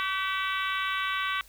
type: harmonic tone with a mistuned harmonic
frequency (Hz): 381.2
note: G4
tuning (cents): -48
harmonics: 3 / 4 / 5 / 6 / 7 / 8 / 9 / 10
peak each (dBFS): -31 / -33 / -35 / -37 / -38 / -39 / -40 / -41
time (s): 0-1.41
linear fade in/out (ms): 0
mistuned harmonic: 5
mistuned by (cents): +49
effects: added 50 Hz sine -56 dBFS peak until 1.48 s + white hiss -56 dBFS RMS until 1.48 s